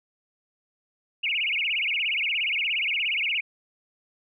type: tone with vibrato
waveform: sine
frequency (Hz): 2510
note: D#7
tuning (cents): +15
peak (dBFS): -23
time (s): 1.23-3.41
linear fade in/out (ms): 10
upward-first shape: sine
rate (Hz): 17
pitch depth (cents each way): 270
effects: none